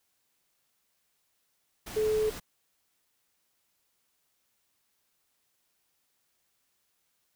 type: tone in noise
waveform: sine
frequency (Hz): 431.2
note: A4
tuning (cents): -35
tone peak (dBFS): -24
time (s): 1.96-2.3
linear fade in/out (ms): 10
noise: pink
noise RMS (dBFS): -41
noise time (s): 1.86-2.4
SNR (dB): +14
effects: white hiss -75 dBFS RMS until 7.35 s